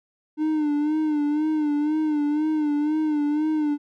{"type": "tone with vibrato", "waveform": "triangle", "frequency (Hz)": 301.9, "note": "D4", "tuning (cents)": 48, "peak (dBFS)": -18, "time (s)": [0.37, 3.78], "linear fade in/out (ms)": 50, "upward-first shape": "sine", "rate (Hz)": 2, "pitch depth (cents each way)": 60, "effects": []}